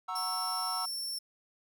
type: chord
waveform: triangle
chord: F# dominant seventh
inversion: none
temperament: equal with one note detuned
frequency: 740 / 932.3 / 1098.5 / 1318.5 Hz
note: F#5 / A#5 / C#6 / E6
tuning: 0 / 0 / -16 / 0 cents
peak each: -38 / -38 / -40 / -35 dBFS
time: 0.08-0.86 s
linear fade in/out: 10 ms
type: tone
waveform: sawtooth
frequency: 5420 Hz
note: E8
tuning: 47 cents sharp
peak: -32 dBFS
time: 0.15-1.19 s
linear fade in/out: 10 ms
effects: none